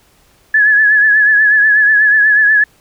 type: tone with vibrato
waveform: sine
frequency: 1706 Hz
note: G#6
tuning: 46 cents sharp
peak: -6 dBFS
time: 0.54-2.64 s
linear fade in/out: 5 ms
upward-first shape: triangle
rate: 8.2 Hz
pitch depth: 61 cents each way
effects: pink hiss -51 dBFS RMS until 2.8 s